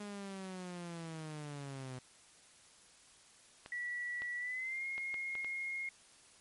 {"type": "linear sweep", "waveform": "sawtooth", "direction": "down", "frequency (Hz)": [207.7, 125.9], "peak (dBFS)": -39, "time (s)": [0, 1.99], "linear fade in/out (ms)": 5}
{"type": "clicks", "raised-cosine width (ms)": 0.3, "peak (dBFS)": -31, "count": 6, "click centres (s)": [3.661, 4.22, 4.98, 5.142, 5.353, 5.446]}
{"type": "tone with pitch glide", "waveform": "sine", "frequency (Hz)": [1946, 2147], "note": ["B6", "C7"], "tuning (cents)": [-26, 44], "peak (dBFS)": -37, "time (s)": [3.72, 5.89], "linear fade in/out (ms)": 2, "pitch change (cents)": 170, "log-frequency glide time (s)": [4.38, 4.85]}
{"effects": ["white hiss -62 dBFS RMS until 6.4 s", "MP3 48 kbps"]}